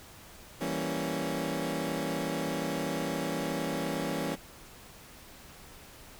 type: chord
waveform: 20% pulse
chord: E diminished seventh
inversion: none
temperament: equal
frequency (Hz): 164.81 / 196 / 233.1 / 277.2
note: E3 / G3 / Bb3 / Db4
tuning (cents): 0 / 0 / 0 / 0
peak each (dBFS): -31 / -33 / -33 / -30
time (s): 0.6-4.36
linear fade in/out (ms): 20
effects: pink hiss -51 dBFS RMS until 6.19 s